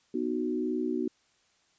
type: chord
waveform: sine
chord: B major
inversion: none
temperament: equal with one note detuned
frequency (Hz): 246.9 / 307.9 / 370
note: B3 / D#4 / F#4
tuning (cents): 0 / -18 / 0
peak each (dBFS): -32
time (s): 0.14-1.08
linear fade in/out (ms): 5
effects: white hiss -68 dBFS RMS until 1.78 s + resampled to 16000 Hz